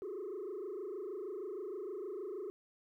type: tone with frequency modulation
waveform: sine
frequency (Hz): 391.7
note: G4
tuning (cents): -1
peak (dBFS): -37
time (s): 0.02-2.5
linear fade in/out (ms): 0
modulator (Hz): 26.4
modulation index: 1.6
effects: tanh soft clip ceiling -38 dBFS + 13-bit